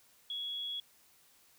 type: tone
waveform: sine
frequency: 3349 Hz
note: G#7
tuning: 14 cents sharp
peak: -36 dBFS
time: 0.3-0.8 s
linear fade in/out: 2 ms
effects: white hiss -65 dBFS RMS until 1.58 s